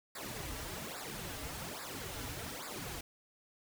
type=noise with flanger; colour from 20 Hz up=pink; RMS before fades=-43 dBFS; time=0.15-3.01 s; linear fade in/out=5 ms; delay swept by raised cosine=0.32 to 5.62 ms; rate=1.2 Hz; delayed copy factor=-1; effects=none